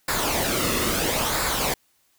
pink noise with flanger, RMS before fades -24 dBFS, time 0.08-1.74 s, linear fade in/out 5 ms, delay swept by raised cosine 0.33 to 1.29 ms, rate 0.75 Hz, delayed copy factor -0.55, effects white hiss -65 dBFS RMS until 2.18 s

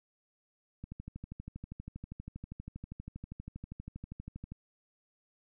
click train, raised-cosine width 5 ms, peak -30 dBFS, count 47, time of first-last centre 0.84-4.52 s, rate 12.5 Hz, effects none

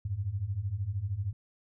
sine beating tone pair, 91 / 104 Hz, F#2 / G#2, -28 / +3 cents, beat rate 13 Hz, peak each -35 / -32 dBFS, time 0.05-1.33 s, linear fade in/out 5 ms, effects none

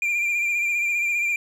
triangle tone with vibrato, 2388 Hz, D7, 28 cents sharp, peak -19 dBFS, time 0.02-1.36 s, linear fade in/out 2 ms, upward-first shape sine, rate 15 Hz, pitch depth 36 cents each way, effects none

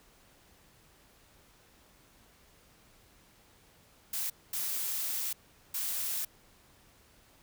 blue noise bursts at uneven times, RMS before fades -34 dBFS, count 3, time 4.13-4.3 / 4.53-5.33 / 5.74-6.25 s, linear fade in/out 5 ms, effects pink hiss -62 dBFS RMS until 7.42 s

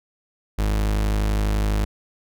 40% pulse tone, 51.91 Hz, G#1, in tune, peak -18 dBFS, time 0.58-1.85 s, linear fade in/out 10 ms, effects none

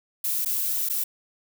violet noise with dropouts, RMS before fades -26 dBFS, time 0.24-1.04 s, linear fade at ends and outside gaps 5 ms, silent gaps 0.449-0.458 / 0.889-0.897 s, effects none

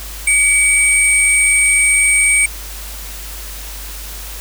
sine tone pair together, 2270 / 8598 Hz, C#7 / C9, +41 / +46 cents, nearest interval octave + major seventh, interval 2305 cents, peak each -12 dBFS, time 0.27-2.46 s, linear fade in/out 5 ms, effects added 50 Hz sine -29 dBFS peak until 4.4 s + white hiss -31 dBFS RMS until 4.4 s

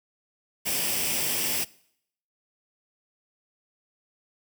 white noise with comb filter, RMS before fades -27 dBFS, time 0.65-1.65 s, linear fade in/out 20 ms, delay 0.37 ms, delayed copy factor +0.55, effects noise-tail reverb RT60 0.7 s tail -22 dB re dry + high-pass 100 Hz 12 dB/octave

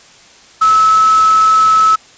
sine tone in noise, 1299 Hz, E6, 26 cents flat, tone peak -6 dBFS, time 0.61-1.96 s, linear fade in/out 10 ms, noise white, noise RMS -23 dBFS, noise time 0.61-1.96 s, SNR +14 dB, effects white hiss -42 dBFS RMS until 2.17 s + resampled to 16000 Hz

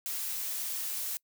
blue noise, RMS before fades -35 dBFS, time 0.06-1.17 s, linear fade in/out 0 ms, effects noise-tail reverb RT60 0.1 s tail -26 dB re dry

